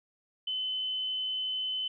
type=tone; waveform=sine; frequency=3037 Hz; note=F#7; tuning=44 cents sharp; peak=-30 dBFS; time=0.47-1.88 s; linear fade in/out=5 ms; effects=none